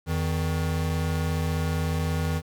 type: tone pair together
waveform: square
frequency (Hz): 84.4 / 159.22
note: E2 / D#3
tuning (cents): +41 / +40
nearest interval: major seventh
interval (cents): 1099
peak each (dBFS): -27 / -28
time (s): 0.06-2.42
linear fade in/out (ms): 50
effects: 9-bit